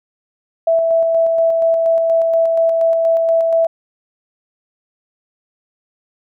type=tone with tremolo; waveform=sine; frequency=659.3 Hz; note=E5; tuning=in tune; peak=-10 dBFS; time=0.67-3.67 s; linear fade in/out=5 ms; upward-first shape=square; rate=4.2 Hz; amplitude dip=25%; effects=none